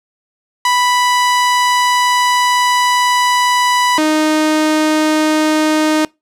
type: tone pair in turn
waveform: sawtooth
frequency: 987.8 / 309.3 Hz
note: B5 / D#4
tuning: 0 / -10 cents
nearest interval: octave + minor sixth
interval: 2010 cents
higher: first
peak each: -7 dBFS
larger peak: neither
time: 0.65-3.98 / 3.98-6.05 s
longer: first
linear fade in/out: 2 ms
effects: noise-tail reverb RT60 0.2 s tail -24 dB re dry + low-pass 10000 Hz 12 dB/octave